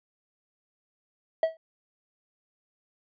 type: tone with exponential decay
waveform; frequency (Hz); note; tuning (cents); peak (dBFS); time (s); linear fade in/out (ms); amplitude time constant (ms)
triangle; 647; E5; -32; -15; 1.43-1.57; 2; 30
effects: resampled to 11025 Hz